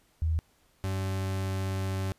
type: tone pair in turn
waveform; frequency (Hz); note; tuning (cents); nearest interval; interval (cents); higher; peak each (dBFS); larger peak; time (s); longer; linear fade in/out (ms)
sine / 40% pulse; 80.1 / 95.7; E2 / G2; -49 / -41; minor third; 308; second; -24 / -28; first; 0.22-0.39 / 0.84-2.12; second; 0
effects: pink hiss -66 dBFS RMS until 2.18 s + resampled to 32000 Hz